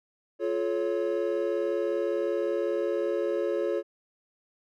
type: chord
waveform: triangle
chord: F augmented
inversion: none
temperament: equal with one note detuned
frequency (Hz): 349.2 / 429 / 554.4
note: F4 / A4 / C#5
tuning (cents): 0 / -44 / 0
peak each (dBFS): -28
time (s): 0.39-3.83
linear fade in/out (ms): 50
effects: none